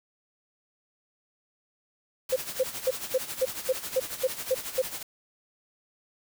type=noise with tremolo; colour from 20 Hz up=white; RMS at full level=-34 dBFS; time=2.29-5.03 s; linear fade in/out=5 ms; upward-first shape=sine; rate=11 Hz; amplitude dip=65%
type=tone bursts; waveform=sine; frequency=519 Hz; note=C5; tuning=14 cents flat; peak=-20 dBFS; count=10; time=2.32-4.82 s; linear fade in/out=10 ms; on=43 ms; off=230 ms
effects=none